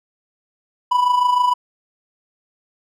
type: tone with amplitude modulation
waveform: triangle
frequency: 987.8 Hz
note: B5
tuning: in tune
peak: -9 dBFS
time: 0.91-1.54 s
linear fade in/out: 10 ms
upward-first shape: sine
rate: 26.5 Hz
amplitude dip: 60%
effects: none

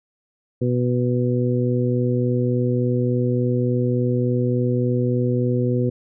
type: harmonic tone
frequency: 123.47 Hz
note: B2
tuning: in tune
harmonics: 1 / 2 / 3 / 4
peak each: -20 / -23 / -25 / -26 dBFS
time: 0.61-5.9 s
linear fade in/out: 10 ms
effects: none

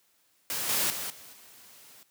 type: noise with level steps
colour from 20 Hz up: white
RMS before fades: -32 / -27 / -35 / -49 / -53 dBFS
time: 0.5-2.03 s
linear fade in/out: 0 ms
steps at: 0.69 / 0.9 / 1.1 / 1.33 s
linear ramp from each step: 2 ms
effects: white hiss -68 dBFS RMS until 2.1 s + high-pass 100 Hz 12 dB/octave

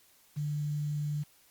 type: tone with quantisation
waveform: sine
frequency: 148.1 Hz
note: D3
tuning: 15 cents sharp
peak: -30 dBFS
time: 0.36-1.24 s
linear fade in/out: 20 ms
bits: 9
effects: white hiss -63 dBFS RMS until 1.5 s + Opus 48 kbps

